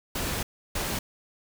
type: noise bursts at uneven times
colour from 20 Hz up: pink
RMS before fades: -30 dBFS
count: 2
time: 0.15-0.43 / 0.75-0.99 s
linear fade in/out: 5 ms
effects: none